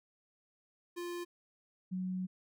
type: tone pair in turn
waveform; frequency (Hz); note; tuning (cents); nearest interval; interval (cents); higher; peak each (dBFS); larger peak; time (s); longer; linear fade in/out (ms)
square / sine; 349 / 184.88; F4 / F#3; -1 / -1; major seventh; 1100; first; -39 / -34; second; 0.96-1.25 / 1.91-2.27; second; 20
effects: none